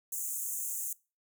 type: high-pass noise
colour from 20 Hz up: pink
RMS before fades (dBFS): -36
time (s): 0.12-0.93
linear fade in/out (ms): 5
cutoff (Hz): 6400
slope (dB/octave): 96
effects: noise-tail reverb RT60 0.3 s tail -22 dB re dry